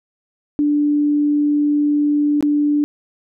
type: tone with dropouts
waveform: sine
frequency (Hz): 293.7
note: D4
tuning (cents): 0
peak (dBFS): -13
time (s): 0.59-2.84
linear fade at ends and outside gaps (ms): 0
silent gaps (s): 2.408-2.426
effects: none